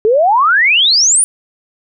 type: exponential sweep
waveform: sine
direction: up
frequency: 415.3 to 10010 Hz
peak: -7 dBFS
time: 0.05-1.24 s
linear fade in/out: 0 ms
effects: none